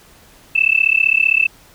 sine tone with amplitude modulation, 2639 Hz, E7, 1 cent sharp, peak -7 dBFS, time 0.55-1.47 s, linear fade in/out 10 ms, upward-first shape sine, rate 35.4 Hz, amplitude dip 100%, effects pink hiss -47 dBFS RMS until 1.74 s

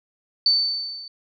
sine tone with level ramp, 4533 Hz, C#8, 38 cents sharp, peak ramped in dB -13 to -36 dBFS, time 0.46-1.08 s, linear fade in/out 2 ms, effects none

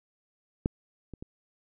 clicks, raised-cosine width 3 ms, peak -12 / -28 / -27 dBFS, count 3, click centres 0.659 / 1.137 / 1.225 s, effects none

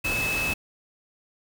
sine tone in noise, 2600 Hz, E7, 24 cents flat, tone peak -25 dBFS, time 0.04-0.54 s, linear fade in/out 10 ms, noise pink, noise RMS -31 dBFS, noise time 0.04-0.54 s, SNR +3 dB, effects none

